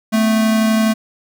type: tone pair together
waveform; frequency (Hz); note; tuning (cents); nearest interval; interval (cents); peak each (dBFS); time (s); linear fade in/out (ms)
square; 220 / 252; A3 / B3; 0 / +35; major second; 235; -13 / -25; 0.12-0.94; 20
effects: none